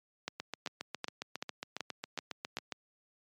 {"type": "two click trains", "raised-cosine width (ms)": 0.2, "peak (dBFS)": [-20, -18], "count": [18, 7], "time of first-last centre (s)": [[0.4, 2.722], [0.28, 2.57]], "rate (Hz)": [7.32, 2.62], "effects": ["high-pass 150 Hz 12 dB/octave", "MP3 96 kbps"]}